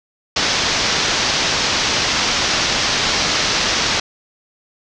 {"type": "low-pass noise", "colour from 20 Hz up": "white", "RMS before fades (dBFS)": -18, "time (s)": [0.36, 4], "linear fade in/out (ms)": 5, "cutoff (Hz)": 6100, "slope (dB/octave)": 48, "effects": []}